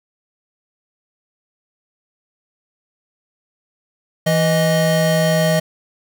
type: tone pair together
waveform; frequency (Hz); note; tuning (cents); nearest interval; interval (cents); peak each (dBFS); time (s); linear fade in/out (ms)
square; 164.81 / 625.1; E3 / D#5; 0 / +8; octave + major seventh; 2308; -17; 4.26-5.6; 10
effects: none